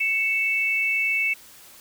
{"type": "tone pair together", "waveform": "sine", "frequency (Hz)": [2223, 2642], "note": ["C#7", "E7"], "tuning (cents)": [4, 3], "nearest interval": "minor third", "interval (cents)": 299, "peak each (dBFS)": -23, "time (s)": [0, 1.34], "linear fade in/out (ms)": 10, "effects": ["white hiss -48 dBFS RMS until 1.8 s"]}